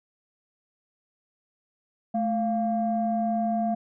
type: tone pair together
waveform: sine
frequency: 217.5 / 695 Hz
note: A3 / F5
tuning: -20 / -9 cents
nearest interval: octave + minor sixth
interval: 2011 cents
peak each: -25 dBFS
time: 2.14-3.75 s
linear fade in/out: 10 ms
effects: tanh soft clip ceiling -16 dBFS

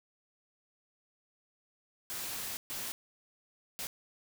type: noise bursts at uneven times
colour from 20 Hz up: white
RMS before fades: -39 dBFS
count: 3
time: 2.1-2.57 / 2.7-2.92 / 3.79-3.87 s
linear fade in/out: 0 ms
effects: none

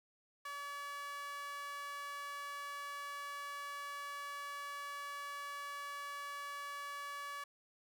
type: tone with high-pass filter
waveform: sawtooth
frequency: 570 Hz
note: C#5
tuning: 48 cents sharp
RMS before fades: -45 dBFS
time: 0.45-7.44 s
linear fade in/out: 5 ms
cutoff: 1300 Hz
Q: 4.4
effects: none

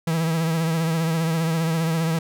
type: tone with vibrato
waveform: 45% pulse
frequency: 163.1 Hz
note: E3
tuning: 18 cents flat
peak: -20 dBFS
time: 0.07-2.19 s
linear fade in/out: 5 ms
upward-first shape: triangle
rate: 15 Hz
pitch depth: 54 cents each way
effects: none

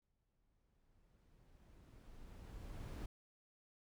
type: noise with exponential growth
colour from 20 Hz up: brown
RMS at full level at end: -45 dBFS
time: 0.02-3.06 s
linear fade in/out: 5 ms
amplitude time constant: 660 ms
effects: none

